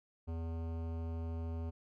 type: tone with hard clipping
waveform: sine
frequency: 82.41 Hz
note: E2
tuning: in tune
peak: -39 dBFS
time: 0.27-1.71 s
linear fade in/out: 20 ms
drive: 17 dB
effects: none